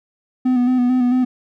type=tone with vibrato; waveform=triangle; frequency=250 Hz; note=B3; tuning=21 cents sharp; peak=-11 dBFS; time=0.45-1.25 s; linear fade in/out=10 ms; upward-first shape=square; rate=4.5 Hz; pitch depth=30 cents each way; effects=none